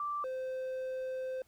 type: tone pair in turn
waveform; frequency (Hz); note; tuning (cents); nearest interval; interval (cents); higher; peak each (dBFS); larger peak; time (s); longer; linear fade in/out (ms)
sine / triangle; 1172 / 518.2; D6 / C5; -4 / -17; octave + major second; 1413; first; -33 / -33; neither; 0-0.24 / 0.24-1.42; second; 2
effects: pink hiss -69 dBFS RMS until 1.47 s